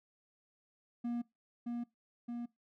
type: tone with echo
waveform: triangle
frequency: 238.2 Hz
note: A#3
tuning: 38 cents sharp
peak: -32 dBFS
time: 1.04-1.22 s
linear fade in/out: 10 ms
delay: 620 ms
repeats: 2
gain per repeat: -2 dB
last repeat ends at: 2.46 s
effects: noise-tail reverb RT60 0.2 s tail -22 dB re dry